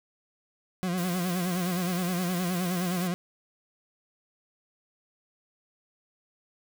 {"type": "tone with vibrato", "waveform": "40% pulse", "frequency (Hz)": 179.2, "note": "F3", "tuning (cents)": 45, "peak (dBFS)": -26, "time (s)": [0.83, 3.14], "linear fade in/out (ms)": 0, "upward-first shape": "sine", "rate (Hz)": 9.6, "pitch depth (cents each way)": 76}
{"type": "noise", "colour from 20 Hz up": "white", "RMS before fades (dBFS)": -40, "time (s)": [0.97, 3.08], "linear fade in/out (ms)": 10}
{"effects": []}